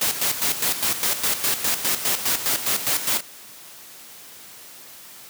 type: noise with tremolo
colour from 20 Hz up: white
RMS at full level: -21 dBFS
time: 0.01-3.21 s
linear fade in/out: 5 ms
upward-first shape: square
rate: 4.9 Hz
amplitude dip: 65%
effects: white hiss -43 dBFS RMS until 5.29 s + high-pass 100 Hz 12 dB/octave